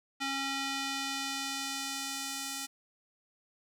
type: tone with band-pass filter sweep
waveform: square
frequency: 273 Hz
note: C#4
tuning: 26 cents flat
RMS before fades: -36 dBFS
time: 0.2-2.67 s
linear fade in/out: 20 ms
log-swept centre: 3000 to 8000 Hz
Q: 0.73
effects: none